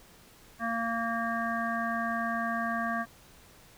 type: harmonic tone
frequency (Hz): 230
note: A#3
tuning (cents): -23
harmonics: 1 / 3 / 5 / 7 / 8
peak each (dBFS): -34 / -34 / -34 / -35 / -40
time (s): 0.59-3.06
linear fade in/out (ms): 50
effects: pink hiss -56 dBFS RMS until 3.77 s